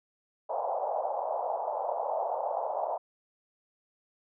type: band-pass noise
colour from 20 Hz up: pink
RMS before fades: -32 dBFS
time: 0.49-2.98 s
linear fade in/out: 10 ms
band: 560 to 900 Hz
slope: 48 dB/octave
effects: none